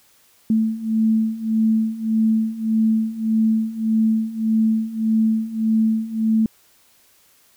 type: beating tone pair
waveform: sine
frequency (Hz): 220 / 221.7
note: A3 / A3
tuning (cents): 0 / +13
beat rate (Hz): 1.7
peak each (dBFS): -21 / -18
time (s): 0.5-6.46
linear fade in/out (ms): 2
effects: white hiss -56 dBFS RMS until 7.56 s